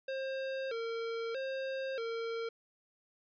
square tone with vibrato, 493.9 Hz, B4, in tune, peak -36 dBFS, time 0.08-2.49 s, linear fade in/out 5 ms, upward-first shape square, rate 0.79 Hz, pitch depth 130 cents each way, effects resampled to 11025 Hz

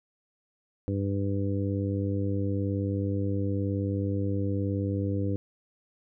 harmonic tone, 99 Hz, G2, 18 cents sharp, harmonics 1 / 2 / 3 / 4 / 5, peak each -28 / -34 / -32 / -39 / -36 dBFS, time 0.88-5.36 s, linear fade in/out 0 ms, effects none

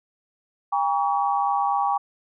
sine tone cluster, 803 / 947 / 1132 Hz, G5 / A#5 / C#6, +41 / +27 / +36 cents, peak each -22 / -27 / -25 dBFS, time 0.72-1.98 s, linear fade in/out 10 ms, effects none

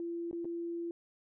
sine tone with dropouts, 340 Hz, F4, 46 cents flat, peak -35 dBFS, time 0-0.91 s, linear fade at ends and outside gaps 1 ms, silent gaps 0.312-0.329 / 0.446-0.453 s, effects none

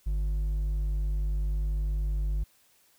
sine tone with hard clipping, 50.4 Hz, G1, 49 cents sharp, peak -27 dBFS, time 0.06-2.44 s, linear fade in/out 10 ms, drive 4 dB, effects white hiss -64 dBFS RMS until 2.98 s

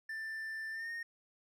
triangle tone with pitch glide, 1776 to 1847.1 Hz, A6 to A#6, +16 to -16 cents, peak -37 dBFS, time 0.09-1.03 s, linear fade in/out 5 ms, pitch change +68 cents, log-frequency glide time 0.71-0.91 s, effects none

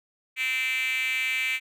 5% pulse tone with high-pass filter, 258.8 Hz, C4, 19 cents flat, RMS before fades -27 dBFS, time 0.36-1.6 s, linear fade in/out 50 ms, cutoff 2300 Hz, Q 7.9, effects none

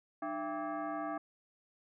sine tone with frequency modulation, 184.9 Hz, F#3, 1 cent flat, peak -35 dBFS, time 0.22-1.18 s, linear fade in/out 5 ms, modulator 487 Hz, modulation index 2.3, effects none

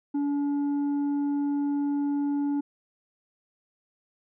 triangle tone with tanh clipping, 286.2 Hz, D4, 45 cents flat, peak -25 dBFS, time 0.14-2.61 s, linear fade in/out 10 ms, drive 9 dB, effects none

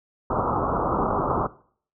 white low-pass noise, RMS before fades -24 dBFS, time 0.3-1.47 s, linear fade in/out 5 ms, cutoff 1300 Hz, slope 96 dB/octave, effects noise-tail reverb RT60 0.5 s tail -18 dB re dry

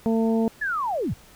harmonic tone, 225.3 Hz, A3, 41 cents sharp, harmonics 1 / 2 / 3 / 4, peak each -20 / -25 / -31 / -36 dBFS, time 0.06-0.48 s, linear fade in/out 0 ms
sine linear sweep, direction down, 1760 to 57.8 Hz, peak -23 dBFS, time 0.61-1.14 s, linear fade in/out 10 ms
effects pink hiss -51 dBFS RMS until 1.35 s

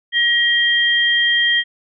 sine tone pair together, 1900 / 3195 Hz, A#6 / G7, +33 / +32 cents, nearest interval major sixth, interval 899 cents, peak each -15 / -16 dBFS, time 0.12-1.64 s, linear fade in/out 50 ms, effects none

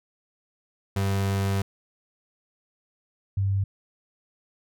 35% pulse / sine tone pair in turn, 98 / 98 Hz, G2 / G2, 0 / 0 cents, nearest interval unison, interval 0 cents, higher neither, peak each -21 / -21 dBFS, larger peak neither, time 0.96-1.62 / 3.37-3.64 s, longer first, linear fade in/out 5 ms, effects none

